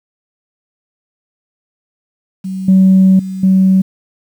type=tone with level steps; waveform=sine; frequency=189.4 Hz; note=F#3; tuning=41 cents sharp; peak=-18 / -3 / -19 / -5 dBFS; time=2.44-3.82 s; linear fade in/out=10 ms; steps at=2.68 / 3.19 / 3.43 s; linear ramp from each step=5 ms; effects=tanh soft clip ceiling -1 dBFS + 7-bit